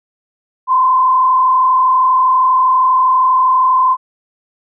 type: tone with frequency modulation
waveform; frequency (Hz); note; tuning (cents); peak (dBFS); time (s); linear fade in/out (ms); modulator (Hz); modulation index
sine; 1030; C6; -28; -8; 0.67-3.97; 50; 32.5; 0.82
effects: none